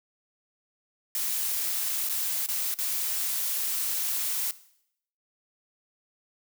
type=noise with dropouts; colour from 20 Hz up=blue; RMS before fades=-29 dBFS; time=1.15-4.51 s; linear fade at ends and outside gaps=1 ms; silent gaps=2.089-2.096 / 2.462-2.487 / 2.741-2.787 s; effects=noise-tail reverb RT60 0.7 s tail -17 dB re dry